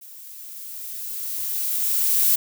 violet noise with level ramp, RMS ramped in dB -43 to -17 dBFS, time 0.01-2.36 s, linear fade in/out 10 ms, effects none

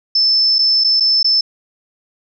sine tone with dropouts, 5274 Hz, E8, in tune, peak -10 dBFS, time 0.15-1.41 s, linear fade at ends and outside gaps 5 ms, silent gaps 0.585-0.589 / 0.839-0.844 / 1-1.005 / 1.23-1.244 s, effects none

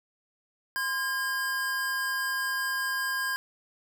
square tone pair together, 1035 / 1619.5 Hz, C6 / G#6, -19 / -44 cents, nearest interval minor sixth, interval 775 cents, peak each -36 / -29 dBFS, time 0.76-3.36 s, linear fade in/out 0 ms, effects none

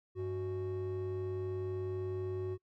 triangle tone pair together, 98 / 370 Hz, G2 / F#4, 0 / 0 cents, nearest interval octave + major seventh, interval 2300 cents, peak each -36 / -33 dBFS, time 0.15-2.58 s, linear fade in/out 50 ms, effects noise-tail reverb RT60 0.1 s tail -26 dB re dry + tanh soft clip ceiling -30 dBFS

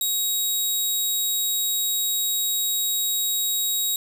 10% pulse tone, 3800 Hz, A#7, 33 cents sharp, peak -14 dBFS, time 0.01-3.96 s, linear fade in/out 2 ms, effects 7-bit

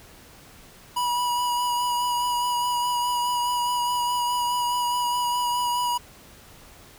square tone with vibrato, 973 Hz, B5, 26 cents flat, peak -23 dBFS, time 0.96-5.98 s, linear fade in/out 10 ms, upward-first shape sine, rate 4.8 Hz, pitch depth 16 cents each way, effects pink hiss -49 dBFS RMS until 6.98 s

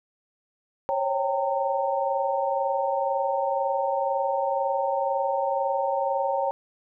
sine tone cluster, 529 / 551 / 783 / 915 Hz, C5 / C#5 / G5 / A#5, +19 / -11 / -2 / -32 cents, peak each -35 / -26 / -28 / -28 dBFS, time 0.89-6.51 s, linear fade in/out 0 ms, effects none

